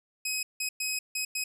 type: tone bursts at uneven times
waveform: 15% pulse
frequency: 2535 Hz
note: D#7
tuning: 32 cents sharp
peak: -22 dBFS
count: 5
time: 0.25-0.43 / 0.6-0.69 / 0.8-0.99 / 1.15-1.25 / 1.35-1.44 s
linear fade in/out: 5 ms
effects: none